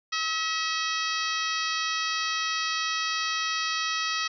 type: harmonic tone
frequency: 643 Hz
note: E5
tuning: 43 cents flat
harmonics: 2 / 3 / 4 / 5 / 6 / 7 / 8 / 9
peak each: -31 / -33 / -34 / -35 / -36 / -36 / -37 / -38 dBFS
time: 0.12-4.28 s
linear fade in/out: 10 ms
effects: none